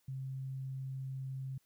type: tone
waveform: sine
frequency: 133 Hz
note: C3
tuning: 29 cents sharp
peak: -38 dBFS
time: 0.08-1.58 s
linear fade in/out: 5 ms
effects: white hiss -75 dBFS RMS until 1.65 s